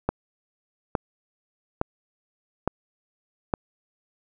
click train, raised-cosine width 1 ms, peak -8 dBFS, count 5, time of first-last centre 0.09-3.538 s, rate 1.16 Hz, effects none

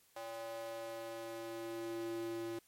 square tone with high-pass filter sweep, 114.1 Hz, A#2, 37 cents flat, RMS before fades -43 dBFS, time 0.16-2.59 s, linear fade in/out 5 ms, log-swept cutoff 650 to 290 Hz, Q 3.3, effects white hiss -69 dBFS RMS until 2.67 s + MP3 64 kbps

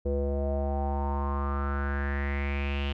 square tone with low-pass filter sweep, 70.3 Hz, C#2, 25 cents sharp, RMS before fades -29 dBFS, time 0.05-2.93 s, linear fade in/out 10 ms, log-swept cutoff 470 to 3000 Hz, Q 6.1, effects none

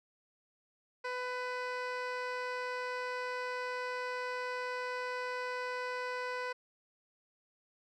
15% pulse tone with low-pass filter, 499.5 Hz, B4, 20 cents sharp, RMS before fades -38 dBFS, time 1.04-6.53 s, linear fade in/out 10 ms, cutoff 3900 Hz, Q 0.79, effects none

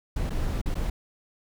brown noise with dropouts, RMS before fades -27 dBFS, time 0.16-0.9 s, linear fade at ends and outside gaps 5 ms, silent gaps 0.296-0.304 / 0.615-0.658 / 0.744-0.753 s, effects none

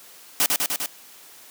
white noise with echo, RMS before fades -19 dBFS, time 0.4-0.46 s, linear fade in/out 0 ms, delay 100 ms, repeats 4, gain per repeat -2 dB, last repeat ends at 0.86 s, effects white hiss -47 dBFS RMS until 1.5 s + high-pass 200 Hz 12 dB/octave

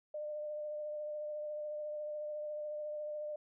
sine tone with vibrato, 601 Hz, D5, 40 cents sharp, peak -38 dBFS, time 0.14-3.36 s, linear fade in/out 5 ms, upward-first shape triangle, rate 14 Hz, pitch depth 20 cents each way, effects none

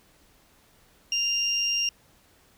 sine tone pair together, 2794 / 5593 Hz, F7 / F8, 0 / +2 cents, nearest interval octave, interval 1202 cents, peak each -25 dBFS, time 1.12-1.89 s, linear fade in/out 2 ms, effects tanh soft clip ceiling -17 dBFS + pink hiss -60 dBFS RMS until 2.57 s

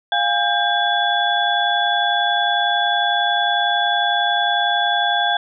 sine tone cluster, 704 / 815 / 1592 / 3422 Hz, F5 / G#5 / G6 / A7, +14 / -33 / +26 / -49 cents, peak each -21 dBFS, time 0.12-5.37 s, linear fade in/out 2 ms, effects none

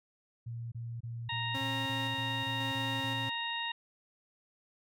sine tone bursts, 116.8 Hz, A#2, 4 cents sharp, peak -37 dBFS, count 10, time 0.46-3.294 s, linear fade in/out 10 ms, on 260 ms, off 26 ms
harmonic tone, 932.3 Hz, A#5, in tune, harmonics 1 / 2 / 3 / 4, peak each -39 / -39 / -39 / -39 dBFS, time 1.29-3.72 s, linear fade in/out 5 ms
sawtooth tone with tremolo, 270.1 Hz, C#4, 45 cents flat, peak -34 dBFS, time 1.54-3.3 s, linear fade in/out 10 ms, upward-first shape square, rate 0.94 Hz, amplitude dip 30%
effects none

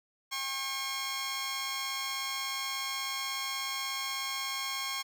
10% pulse tone pair together, 800 / 1085.5 Hz, G5 / C#6, +35 / -37 cents, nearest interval perfect fourth, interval 528 cents, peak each -34 / -25 dBFS, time 0.31-5.03 s, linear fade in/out 20 ms, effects none

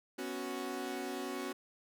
sawtooth chord, B suspended second, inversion none, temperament equal, 246.9 / 277.2 / 370 Hz, B3 / C#4 / F#4, 0 / 0 / 0 cents, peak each -40 / -38 / -37 dBFS, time 0.18-1.53 s, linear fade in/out 10 ms, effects none

